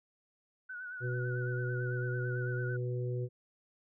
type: tone with vibrato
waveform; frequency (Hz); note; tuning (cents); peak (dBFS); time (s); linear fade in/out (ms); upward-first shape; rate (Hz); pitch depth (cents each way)
sine; 1480; F#6; 0; -40; 0.69-2.77; 10; sine; 9; 53
type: harmonic tone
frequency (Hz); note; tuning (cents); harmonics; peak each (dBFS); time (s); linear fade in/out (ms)
123.47; B2; 0; 1 / 3 / 4; -33 / -40 / -43; 1-3.29; 50
effects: none